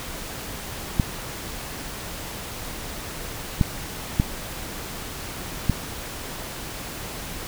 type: clicks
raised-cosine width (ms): 5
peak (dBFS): -5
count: 4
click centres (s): 0.998 / 3.612 / 4.199 / 5.697
effects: pink hiss -34 dBFS RMS until 7.47 s